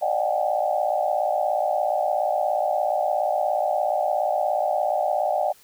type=tone cluster; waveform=sine; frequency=572 / 612 / 723 / 780 / 847 Hz; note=D5 / D#5 / F#5 / G5 / G#5; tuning=-46 / -29 / -40 / -9 / +34 cents; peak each=-29 / -25 / -25 / -26 / -33 dBFS; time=0.01-5.53 s; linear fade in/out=20 ms; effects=white hiss -54 dBFS RMS until 5.63 s